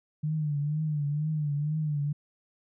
sine tone with vibrato, 150 Hz, D3, 37 cents sharp, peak -26 dBFS, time 0.23-2.13 s, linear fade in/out 10 ms, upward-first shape triangle, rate 2.1 Hz, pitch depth 87 cents each way, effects none

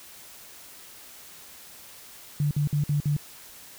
sine tone bursts, 146.2 Hz, D3, 7 cents flat, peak -21 dBFS, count 5, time 2.4-3.166 s, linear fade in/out 2 ms, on 110 ms, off 54 ms, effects white hiss -47 dBFS RMS until 3.78 s

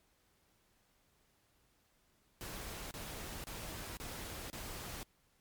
pink noise bursts, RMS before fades -45 dBFS, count 5, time 2.41-5.03 s, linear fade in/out 0 ms, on 500 ms, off 30 ms, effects pink hiss -73 dBFS RMS until 5.4 s + MP3 96 kbps

